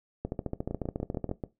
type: two click trains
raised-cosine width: 2 ms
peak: -20 / -18 dBFS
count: 6 / 16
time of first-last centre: 0.71-1.438 / 0.25-1.314 s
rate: 6.87 / 14.1 Hz
effects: noise-tail reverb RT60 0.2 s tail -17 dB re dry